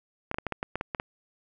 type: clicks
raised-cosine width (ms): 0.5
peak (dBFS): -15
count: 10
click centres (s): 0.314 / 0.344 / 0.385 / 0.467 / 0.523 / 0.629 / 0.756 / 0.811 / 0.948 / 0.999
effects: none